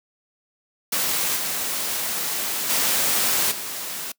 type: noise with level steps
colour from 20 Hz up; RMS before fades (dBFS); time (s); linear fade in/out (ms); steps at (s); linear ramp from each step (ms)
white; -23 / -26 / -21 / -31; 0.92-4.12; 5; 1.36 / 2.69 / 3.51; 10
effects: noise-tail reverb RT60 0.1 s tail -23 dB re dry + high-pass 150 Hz 12 dB/octave